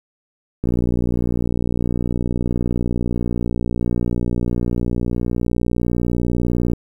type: click train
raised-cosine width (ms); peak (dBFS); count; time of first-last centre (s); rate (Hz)
3; -8; 366; 0.64-6.733; 59.9
effects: 8-bit